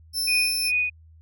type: tone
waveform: sawtooth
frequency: 5310 Hz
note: E8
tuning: 12 cents sharp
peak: -21 dBFS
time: 0.13-0.72 s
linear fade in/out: 50 ms
type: tone with tremolo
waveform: sine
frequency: 2479 Hz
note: D#7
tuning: 7 cents flat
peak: -19 dBFS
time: 0.27-0.9 s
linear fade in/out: 10 ms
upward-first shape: sine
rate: 2.5 Hz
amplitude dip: 85%
effects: added 80 Hz sine -48 dBFS peak until 1.21 s